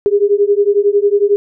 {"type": "beating tone pair", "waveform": "sine", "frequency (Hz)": [401.5, 412.5], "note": ["G4", "G#4"], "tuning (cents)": [41, -12], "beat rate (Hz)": 11, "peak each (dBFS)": -12, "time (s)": [0.06, 1.36], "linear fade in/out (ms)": 0, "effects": []}